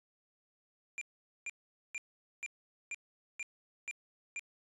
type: tone bursts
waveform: square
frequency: 2390 Hz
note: D7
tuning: 30 cents sharp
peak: -38 dBFS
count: 8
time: 0.98-4.394 s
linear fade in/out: 0 ms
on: 33 ms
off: 450 ms
effects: resampled to 24000 Hz